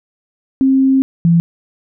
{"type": "tone pair in turn", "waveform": "sine", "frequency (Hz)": [266.6, 168.82], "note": ["C4", "E3"], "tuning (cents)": [33, 42], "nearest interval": "minor sixth", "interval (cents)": 791, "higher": "first", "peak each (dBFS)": [-8, -7], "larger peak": "second", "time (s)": [[0.61, 1.02], [1.25, 1.4]], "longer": "first", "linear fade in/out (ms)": 0, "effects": []}